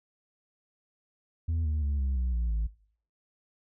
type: tone with pitch steps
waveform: sine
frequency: 82 / 76.51 / 71.39 / 66.6 / 62.14 / 57.98 / 54.1 Hz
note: E2 / D#2 / D2 / C2 / B1 / A#1 / A1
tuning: -9 / -29 / -48 / +31 / +11 / -9 / -29 cents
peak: -23 dBFS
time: 1.48-2.67 s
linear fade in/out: 10 ms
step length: 170 ms
effects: noise-tail reverb RT60 0.5 s tail -21 dB re dry + tanh soft clip ceiling -25 dBFS